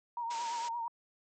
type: tone with vibrato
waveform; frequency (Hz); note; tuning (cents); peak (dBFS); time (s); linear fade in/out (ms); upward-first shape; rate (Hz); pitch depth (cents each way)
sine; 936; A#5; +7; -34; 0.17-0.88; 2; triangle; 8.8; 56
type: low-pass noise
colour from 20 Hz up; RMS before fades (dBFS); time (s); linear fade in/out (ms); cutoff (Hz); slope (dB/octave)
white; -46; 0.3-0.69; 10; 7600; 96
effects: high-pass 400 Hz 12 dB/octave